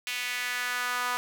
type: tone with high-pass filter sweep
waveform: sawtooth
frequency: 246.9 Hz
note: B3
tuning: in tune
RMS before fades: -31 dBFS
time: 0.07-1.17 s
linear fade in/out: 0 ms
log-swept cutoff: 2500 to 1100 Hz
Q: 2.4
effects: none